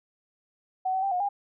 sine tone with pitch steps, 750 / 759 / 786 / 721 / 806 Hz, F#5 / F#5 / G5 / F#5 / G5, +23 / +44 / +4 / -45 / +48 cents, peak -24 dBFS, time 0.85-1.29 s, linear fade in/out 10 ms, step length 88 ms, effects none

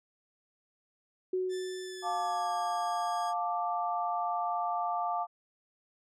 sine tone with exponential decay, 370.5 Hz, F#4, 2 cents sharp, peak -27 dBFS, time 1.33-3.08 s, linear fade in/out 5 ms, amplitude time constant 380 ms
10% pulse tone with pitch glide, 1760 to 1642.1 Hz, A6 to G#6, 0 to -20 cents, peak -34 dBFS, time 1.49-3.34 s, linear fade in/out 50 ms, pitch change -120 cents, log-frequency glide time 1.83-2.53 s
sine chord, D minor, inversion first, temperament just, 704.8 / 881 / 1174.7 Hz, F5 / A5 / D6, +16 / +2 / 0 cents, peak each -32 / -35 / -35 dBFS, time 2.02-5.27 s, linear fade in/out 50 ms
effects low-pass 8000 Hz 12 dB/octave

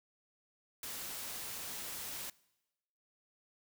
white noise, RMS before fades -43 dBFS, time 0.83-2.3 s, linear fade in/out 2 ms, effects noise-tail reverb RT60 1.0 s tail -23 dB re dry

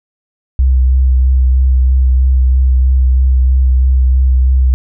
sine tone with vibrato, 64.4 Hz, C2, 27 cents flat, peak -6 dBFS, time 0.59-4.74 s, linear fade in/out 0 ms, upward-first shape sine, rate 3.1 Hz, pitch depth 19 cents each way, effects none

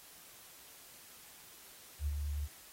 sine tone with ADSR envelope, 73 Hz, D2, 10 cents flat, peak -30 dBFS, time 1.99-2.48 s, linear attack 74 ms, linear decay 40 ms, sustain -4 dB, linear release 39 ms, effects white hiss -56 dBFS RMS until 2.72 s + AAC 48 kbps

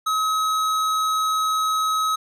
triangle tone with hard clipping, 1277 Hz, D#6, 45 cents sharp, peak -21 dBFS, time 0.06-2.16 s, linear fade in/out 10 ms, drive 18 dB, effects none

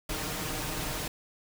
pink noise with comb filter, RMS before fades -34 dBFS, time 0.09-1.08 s, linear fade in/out 5 ms, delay 6.5 ms, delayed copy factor +0.55, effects none

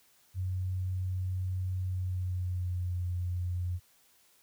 sine tone with pitch glide, 92.5 to 89.14 Hz, F#2 to F2, 0 to +36 cents, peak -30 dBFS, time 0.34-3.8 s, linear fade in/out 50 ms, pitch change -64 cents, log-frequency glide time 1.83-3 s, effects white hiss -65 dBFS RMS until 4.42 s

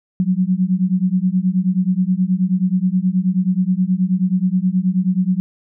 sine beating tone pair, 179.9 / 189.3 Hz, F#3 / F#3, -48 / +40 cents, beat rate 9.4 Hz, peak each -17 dBFS, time 0.2-5.4 s, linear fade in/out 0 ms, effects none

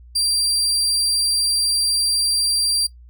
30% pulse tone, 4721 Hz, D8, 8 cents sharp, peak -14 dBFS, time 0.15-2.87 s, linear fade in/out 10 ms, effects noise-tail reverb RT60 0.1 s tail -17 dB re dry + added 60 Hz sine -41 dBFS peak until 3.09 s

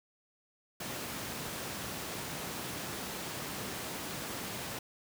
pink high-pass noise, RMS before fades -40 dBFS, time 0.8-4.79 s, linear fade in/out 5 ms, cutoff 110 Hz, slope 12 dB/octave, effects none

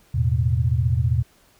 sine chord, E suspended fourth, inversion none, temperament equal with one note detuned, 82.41 / 110 / 125.19 Hz, E2 / A2 / B2, 0 / 0 / +24 cents, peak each -22 / -22 / -21 dBFS, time 0.14-1.23 s, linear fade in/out 10 ms, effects pink hiss -57 dBFS RMS until 1.59 s

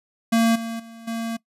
square tone with level steps, 228.3 Hz, A#3, 36 cents flat, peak -16 / -28 / -40 / -26 dBFS, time 0.32-1.37 s, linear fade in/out 10 ms, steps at 0.55 / 0.79 / 1.07 s, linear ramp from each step 10 ms, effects noise-tail reverb RT60 0.1 s tail -21 dB re dry + resampled to 32000 Hz

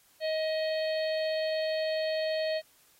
harmonic tone with a mistuned harmonic, 630 Hz, D#5, 21 cents sharp, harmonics 1 / 3 / 4 / 5 / 6 / 7, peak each -28 / -40 / -44 / -44 / -48 / -40 dBFS, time 0.2-2.62 s, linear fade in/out 50 ms, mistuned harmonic 7, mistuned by -21 cents, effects white hiss -63 dBFS RMS until 2.99 s + AAC 48 kbps

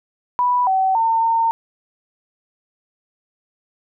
sine tone with pitch steps, 985 / 762 / 906 / 912 Hz, B5 / G5 / A#5 / A#5, -5 / -49 / -50 / -38 cents, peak -14 dBFS, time 0.39-1.51 s, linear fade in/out 0 ms, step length 280 ms, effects none

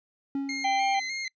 triangle tone with exponential decay, 275.8 Hz, C#4, 9 cents flat, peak -23 dBFS, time 0.35-1.14 s, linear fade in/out 2 ms, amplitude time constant 170 ms
sawtooth tone with vibrato, 2093 Hz, C7, in tune, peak -27 dBFS, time 0.49-1.28 s, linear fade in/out 2 ms, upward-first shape square, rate 3.3 Hz, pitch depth 33 cents each way
harmonic tone, 786 Hz, G5, 4 cents sharp, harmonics 1 / 3 / 4, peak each -23 / -36 / -38 dBFS, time 0.64-1 s, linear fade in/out 10 ms
effects noise-tail reverb RT60 0.1 s tail -26 dB re dry + resampled to 16000 Hz

